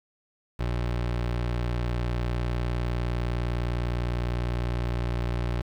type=tone; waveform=25% pulse; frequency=59.8 Hz; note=A#1; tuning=45 cents sharp; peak=-22 dBFS; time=0.59-5.62 s; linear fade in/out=10 ms; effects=low-pass 4000 Hz 12 dB/octave + 8-bit